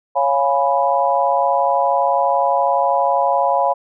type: chord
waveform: sine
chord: C# dominant seventh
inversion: none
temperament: equal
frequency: 554.4 / 698.5 / 830.6 / 987.8 Hz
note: C#5 / E#5 / G#5 / B5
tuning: 0 / 0 / 0 / 0 cents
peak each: -19 dBFS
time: 0.15-3.74 s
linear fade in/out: 20 ms
effects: none